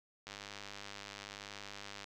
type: click train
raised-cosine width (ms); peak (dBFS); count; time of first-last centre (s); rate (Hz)
0.2; -28; 180; 0.27-2.042; 101
effects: none